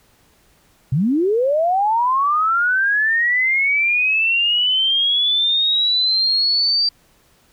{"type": "linear sweep", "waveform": "sine", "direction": "up", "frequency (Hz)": [118.9, 4689], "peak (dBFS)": -14, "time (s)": [0.92, 6.89], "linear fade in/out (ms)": 5, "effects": ["pink hiss -56 dBFS RMS until 7.52 s"]}